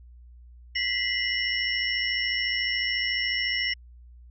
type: tone cluster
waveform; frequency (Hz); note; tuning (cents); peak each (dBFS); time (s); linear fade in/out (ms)
sine; 1959 / 2073 / 2924 / 5430; B6 / C7 / F#7 / F8; -15 / -17 / -21 / -50; -30; 0.75-3.74; 10
effects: added 60 Hz sine -46 dBFS peak until 4.3 s